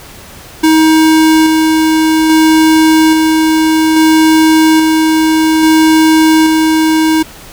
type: tone with tremolo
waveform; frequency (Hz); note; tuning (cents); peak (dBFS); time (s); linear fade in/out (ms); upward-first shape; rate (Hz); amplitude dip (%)
square; 316.7; D#4; +31; -5; 0.63-7.23; 10; square; 0.6; 25
effects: pink hiss -33 dBFS RMS until 7.52 s